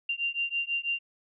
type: beating tone pair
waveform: sine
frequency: 2775 / 2781.1 Hz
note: F7 / F7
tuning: -12 / -8 cents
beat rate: 6.1 Hz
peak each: -31 dBFS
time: 0.09-0.99 s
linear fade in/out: 5 ms
effects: none